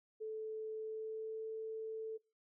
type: tone with pitch glide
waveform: sine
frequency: 436.9 to 441.7 Hz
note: A4 to A4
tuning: -12 to +7 cents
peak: -40 dBFS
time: 0.2-2.18 s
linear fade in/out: 20 ms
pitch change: +19 cents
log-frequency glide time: 0.76-1.49 s
effects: noise-tail reverb RT60 0.4 s tail -25 dB re dry